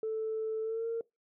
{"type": "tone with pitch glide", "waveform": "sine", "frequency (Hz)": [440, 458.9], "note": ["A4", "A#4"], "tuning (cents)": [0, -27], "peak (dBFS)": -30, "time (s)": [0.03, 1.01], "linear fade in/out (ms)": 2, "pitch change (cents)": 73, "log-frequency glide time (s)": [0.62, 0.87], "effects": ["noise-tail reverb RT60 0.2 s tail -23 dB re dry", "tanh soft clip ceiling -27 dBFS"]}